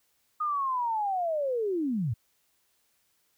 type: linear sweep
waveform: sine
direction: down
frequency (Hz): 1244.5 to 98.5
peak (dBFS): -26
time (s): 0.4-2.14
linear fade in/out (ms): 10
effects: white hiss -71 dBFS RMS until 3.37 s